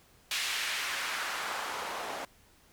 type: noise with band-pass filter sweep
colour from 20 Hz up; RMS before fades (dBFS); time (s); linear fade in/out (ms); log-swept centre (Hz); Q
white; -35; 0.31-2.25; 2; 2800 to 640; 1.2
effects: pink hiss -62 dBFS RMS until 2.72 s